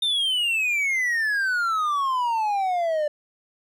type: exponential sweep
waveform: triangle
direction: down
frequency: 3652 to 587.3 Hz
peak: -19 dBFS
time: 0.02-3.08 s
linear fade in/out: 5 ms
effects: none